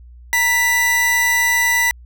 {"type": "tone pair together", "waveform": "45% pulse", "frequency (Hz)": [932.3, 1975.5], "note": ["A#5", "B6"], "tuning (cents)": [0, 0], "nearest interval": "octave + minor second", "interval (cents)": 1300, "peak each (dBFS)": [-23, -14], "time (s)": [0.33, 1.91], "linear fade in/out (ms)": 0, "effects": ["added 60 Hz sine -38 dBFS peak until 2.05 s"]}